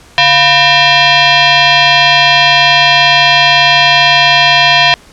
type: tone with frequency modulation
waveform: sine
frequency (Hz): 698.5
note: F5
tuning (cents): 0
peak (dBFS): -4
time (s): 0.18-4.94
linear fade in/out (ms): 0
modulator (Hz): 842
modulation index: 4.1
effects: pink hiss -40 dBFS RMS until 5.12 s + low-pass 9000 Hz 12 dB/octave